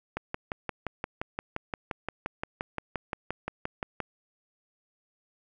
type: click train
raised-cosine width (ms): 0.5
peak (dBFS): -16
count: 23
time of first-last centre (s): 0.17-4.003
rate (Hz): 5.74
effects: none